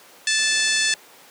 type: harmonic tone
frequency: 876 Hz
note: A5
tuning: 8 cents flat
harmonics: 2 / 3 / 4 / 5 / 6 / 7 / 8 / 9 / 10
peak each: -23 / -26 / -26 / -27 / -27 / -28 / -30 / -32 / -30 dBFS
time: 0.27-0.94 s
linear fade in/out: 2 ms
type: noise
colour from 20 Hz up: brown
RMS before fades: -32 dBFS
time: 0.38-0.96 s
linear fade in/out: 10 ms
effects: pink hiss -47 dBFS RMS until 1.3 s + high-pass 400 Hz 12 dB/octave